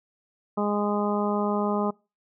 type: harmonic tone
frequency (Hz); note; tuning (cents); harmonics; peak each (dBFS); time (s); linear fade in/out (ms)
206.4; G#3; -10; 1 / 2 / 3 / 4 / 5 / 6; -26 / -29 / -31 / -32 / -33 / -34; 0.57-1.91; 10
effects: noise-tail reverb RT60 0.3 s tail -25 dB re dry